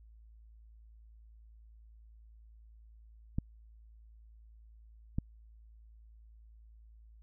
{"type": "clicks", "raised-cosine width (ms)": 5, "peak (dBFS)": -19, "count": 2, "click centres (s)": [3.385, 5.185], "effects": ["added 55 Hz sine -54 dBFS peak until 7.22 s"]}